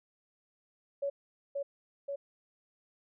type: tone with echo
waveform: sine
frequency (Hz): 561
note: C#5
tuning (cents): +21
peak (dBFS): -30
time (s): 1.02-1.1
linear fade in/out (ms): 10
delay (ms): 530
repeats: 2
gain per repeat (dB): -2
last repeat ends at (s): 2.16
effects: none